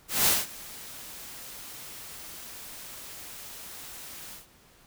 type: noise with ADSR envelope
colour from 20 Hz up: white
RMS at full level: -21 dBFS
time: 0.08-4.47 s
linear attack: 190 ms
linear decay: 190 ms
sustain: -22 dB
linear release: 140 ms
effects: pink hiss -58 dBFS RMS until 4.86 s